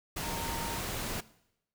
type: tone in noise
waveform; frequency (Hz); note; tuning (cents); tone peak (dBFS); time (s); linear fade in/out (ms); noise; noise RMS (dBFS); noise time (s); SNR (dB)
sine; 922; A#5; -19; -40; 0.22-0.79; 10; pink; -36; 0.16-1.21; -7
effects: noise-tail reverb RT60 0.8 s tail -19 dB re dry